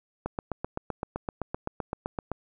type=click train; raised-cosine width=1 ms; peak=-16 dBFS; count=17; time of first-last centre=0.26-2.317 s; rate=7.78 Hz; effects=none